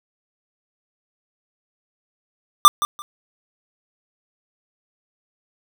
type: tone with echo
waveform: square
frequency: 1188 Hz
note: D6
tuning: 20 cents sharp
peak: -5 dBFS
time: 2.65-2.68 s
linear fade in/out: 0 ms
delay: 170 ms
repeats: 2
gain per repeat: -14 dB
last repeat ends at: 3.02 s
effects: none